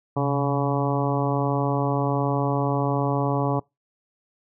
harmonic tone with a mistuned harmonic, 141.3 Hz, C#3, 34 cents sharp, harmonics 1 / 2 / 3 / 4 / 5 / 6 / 7 / 8, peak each -24 / -27 / -29 / -30 / -31 / -32 / -32 / -33 dBFS, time 0.16-3.6 s, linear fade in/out 10 ms, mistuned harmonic 1, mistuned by -84 cents, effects noise-tail reverb RT60 0.2 s tail -24 dB re dry

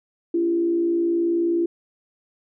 sine tone with frequency modulation, 339.3 Hz, F4, 50 cents flat, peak -18 dBFS, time 0.34-1.66 s, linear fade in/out 5 ms, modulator 59.4 Hz, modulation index 0.39, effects none

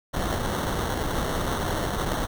pink noise with sample-and-hold, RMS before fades -27 dBFS, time 0.13-2.27 s, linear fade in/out 20 ms, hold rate 2450 Hz, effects none

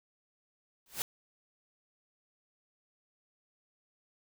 white noise with exponential growth, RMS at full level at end -30 dBFS, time 0.86-1.02 s, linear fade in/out 1 ms, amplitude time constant 33 ms, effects none

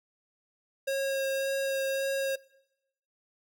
square tone with vibrato, 542 Hz, C#5, 39 cents flat, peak -28 dBFS, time 0.87-2.36 s, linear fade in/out 10 ms, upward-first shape sine, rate 1.8 Hz, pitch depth 10 cents each way, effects noise-tail reverb RT60 0.9 s tail -23 dB re dry

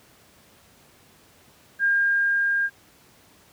sine tone with level ramp, 1610 Hz, G6, 46 cents sharp, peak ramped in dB -17 to -20 dBFS, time 1.79-2.7 s, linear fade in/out 50 ms, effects pink hiss -55 dBFS RMS until 3.52 s + high-pass 80 Hz 12 dB/octave

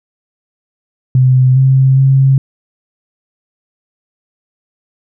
sine tone with pitch steps, 128.7 / 132.9 / 134.7 Hz, C3 / C3 / C#3, -28 / +27 / -49 cents, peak -5 dBFS, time 1.15-2.38 s, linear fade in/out 2 ms, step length 410 ms, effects none

